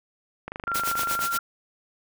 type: click train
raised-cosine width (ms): 0.5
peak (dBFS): -18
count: 19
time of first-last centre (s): 0.48-1.191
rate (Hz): 25.3
type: tone with vibrato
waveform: sine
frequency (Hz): 1377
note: F6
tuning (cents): -25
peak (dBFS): -25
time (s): 0.67-1.39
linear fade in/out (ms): 2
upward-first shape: sine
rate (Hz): 10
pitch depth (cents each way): 10
type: noise with tremolo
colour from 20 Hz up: white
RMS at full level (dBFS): -28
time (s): 0.74-1.38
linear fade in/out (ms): 10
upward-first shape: sine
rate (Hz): 8.5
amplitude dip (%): 90
effects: none